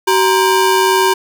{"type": "ring-modulated tone", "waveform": "35% pulse", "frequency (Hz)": 658, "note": "E5", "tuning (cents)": -3, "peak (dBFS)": -5, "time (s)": [0.07, 1.14], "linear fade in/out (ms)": 10, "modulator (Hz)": 278, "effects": []}